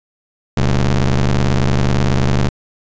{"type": "ring-modulated tone", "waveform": "30% pulse", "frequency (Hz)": 70, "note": "C#2", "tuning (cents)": 18, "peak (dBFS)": -6, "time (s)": [0.57, 2.49], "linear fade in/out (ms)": 5, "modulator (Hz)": 60.9, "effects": ["resampled to 16000 Hz"]}